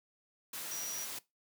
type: tone in noise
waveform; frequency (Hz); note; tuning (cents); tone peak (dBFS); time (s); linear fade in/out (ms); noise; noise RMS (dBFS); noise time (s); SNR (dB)
sine; 5800; F#8; -35; -38; 0.71-1.05; 5; white; -42; 0.53-1.19; +1
effects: noise-tail reverb RT60 0.2 s tail -20 dB re dry + high-pass 150 Hz 12 dB/octave